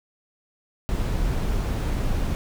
brown noise, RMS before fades -24 dBFS, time 0.89-2.35 s, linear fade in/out 0 ms, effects none

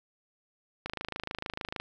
click train, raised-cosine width 0.3 ms, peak -18 dBFS, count 26, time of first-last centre 0.86-1.8 s, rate 26.6 Hz, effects none

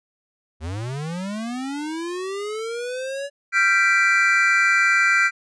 square linear sweep, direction up, 73.42 to 571 Hz, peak -27 dBFS, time 0.6-3.3 s, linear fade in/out 50 ms
triangle chord, G dominant seventh, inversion third, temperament equal with one note detuned, 1377.7 / 1568 / 1975.5 / 2349 Hz, F6 / G6 / B6 / D7, -24 / 0 / 0 / 0 cents, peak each -19 dBFS, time 3.52-5.31 s, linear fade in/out 50 ms
effects resampled to 22050 Hz

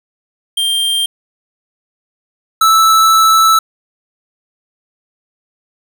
square tone pair in turn, 3180 / 1314.4 Hz, G7 / E6, +24 / -5 cents, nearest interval octave + minor third, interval 1529 cents, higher first, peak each -13 / -7 dBFS, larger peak second, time 0.57-1.06 / 2.61-3.59 s, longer second, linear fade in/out 5 ms, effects 8-bit

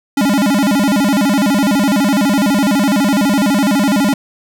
square tone with vibrato, 237.5 Hz, A#3, 33 cents sharp, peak -11 dBFS, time 0.17-4.14 s, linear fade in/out 5 ms, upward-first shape square, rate 12 Hz, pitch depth 280 cents each way, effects none

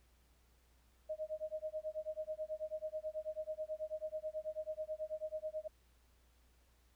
sine tone with tremolo, 622.3 Hz, D#5, in tune, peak -36 dBFS, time 1.09-5.68 s, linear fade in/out 10 ms, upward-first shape sine, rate 9.2 Hz, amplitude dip 100%, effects added 60 Hz sine -68 dBFS peak until 6.95 s + pink hiss -74 dBFS RMS until 6.95 s

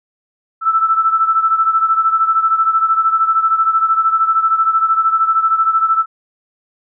sine beating tone pair, 1318.5 / 1331.5 Hz, E6 / E6, 0 / +17 cents, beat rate 13 Hz, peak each -12 / -17 dBFS, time 0.61-6.06 s, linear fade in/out 50 ms, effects none

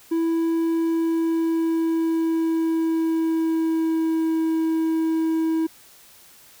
triangle tone with pitch glide, 329.6 to 322.8 Hz, E4 to E4, 0 to -36 cents, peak -17 dBFS, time 0.11-5.67 s, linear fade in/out 10 ms, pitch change -36 cents, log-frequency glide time 0.71-4.4 s, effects white hiss -50 dBFS RMS until 6.6 s

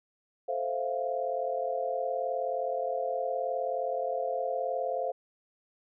sine chord, F major seventh, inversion first, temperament equal, 440 / 523.3 / 659.3 / 698.5 Hz, A4 / C5 / E5 / F5, 0 / 0 / 0 / 0 cents, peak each -38 / -32 / -37 / -33 dBFS, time 0.48-5.12 s, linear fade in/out 10 ms, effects none

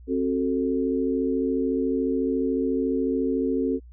sine chord, F# diminished, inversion second, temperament just, 266.4 / 370 / 444 Hz, C4 / F#4 / A4, +31 / 0 / +16 cents, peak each -24 / -28 / -27 dBFS, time 0.07-3.8 s, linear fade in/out 50 ms, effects added 60 Hz sine -43 dBFS peak until 3.92 s

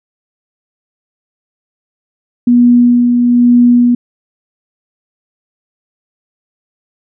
sine tone with tremolo, 242.3 Hz, B3, 33 cents flat, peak -3 dBFS, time 2.47-3.95 s, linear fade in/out 5 ms, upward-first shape sine, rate 1.1 Hz, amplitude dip 35%, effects none

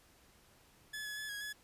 sawtooth tone with pitch steps, 1716 / 1695 / 1717 / 1655 / 1699 Hz, A6 / G#6 / A6 / G#6 / G#6, -44 / +35 / -43 / -6 / +39 cents, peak -37 dBFS, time 0.93-1.53 s, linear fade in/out 10 ms, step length 120 ms, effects pink hiss -65 dBFS RMS until 1.63 s + resampled to 32000 Hz

